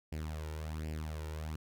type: tone with flanger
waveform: sawtooth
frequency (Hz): 77.78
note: D#2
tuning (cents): 0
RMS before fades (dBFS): -40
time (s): 0.12-1.56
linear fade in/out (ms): 5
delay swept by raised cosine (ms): 0.39 to 2.19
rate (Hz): 1.3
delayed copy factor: +0.7
effects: none